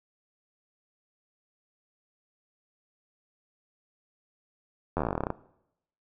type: slowing click train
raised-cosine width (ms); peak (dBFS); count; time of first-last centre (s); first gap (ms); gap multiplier
1; -14; 17; 4.97-5.304; 11; 1.08
effects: noise-tail reverb RT60 0.8 s tail -19 dB re dry